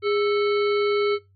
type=harmonic tone with a mistuned harmonic; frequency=440 Hz; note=A4; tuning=in tune; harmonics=1 / 3 / 5 / 7 / 9 / 10; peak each=-20 / -29 / -31 / -38 / -39 / -40 dBFS; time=0.02-1.19 s; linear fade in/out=50 ms; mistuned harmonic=1; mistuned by=-120 cents; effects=noise-tail reverb RT60 0.2 s tail -21 dB re dry + added 96 Hz sine -55 dBFS peak until 1.35 s